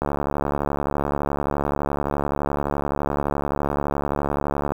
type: click train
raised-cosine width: 1 ms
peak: -9 dBFS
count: 338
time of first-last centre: 0.02-4.72 s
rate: 71.7 Hz
effects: 7-bit